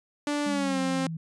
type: tone with pitch glide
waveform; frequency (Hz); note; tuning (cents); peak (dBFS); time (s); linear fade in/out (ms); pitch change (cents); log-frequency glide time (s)
sawtooth; 292.1 to 264.8; D4 to C4; -9 to +21; -22; 0.27-1.07; 2; -170; 0.46-0.79
type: linear sweep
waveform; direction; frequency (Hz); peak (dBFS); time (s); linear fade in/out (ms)
sine; down; 206.4 to 159.6; -31; 0.46-1.17; 5
effects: resampled to 22050 Hz